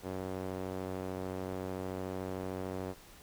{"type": "tone with band-pass filter", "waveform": "sawtooth", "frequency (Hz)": 93.5, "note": "F#2", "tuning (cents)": 19, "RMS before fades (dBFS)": -39, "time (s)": [0.02, 2.95], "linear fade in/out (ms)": 50, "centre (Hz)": 480, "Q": 1, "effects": ["pink hiss -56 dBFS RMS until 3.22 s"]}